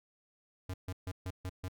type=tone bursts; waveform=square; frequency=92.4 Hz; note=F#2; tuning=2 cents flat; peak=-37 dBFS; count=6; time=0.69-1.684 s; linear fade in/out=5 ms; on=49 ms; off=140 ms; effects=none